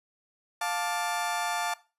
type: chord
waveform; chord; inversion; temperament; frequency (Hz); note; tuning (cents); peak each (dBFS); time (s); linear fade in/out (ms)
30% pulse; D minor; first; just; 704.8 / 881 / 1174.7; F5 / A5 / D6; +16 / +2 / 0; -30 / -29 / -33; 0.61-1.74; 5
effects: noise-tail reverb RT60 0.3 s tail -18 dB re dry + resampled to 32000 Hz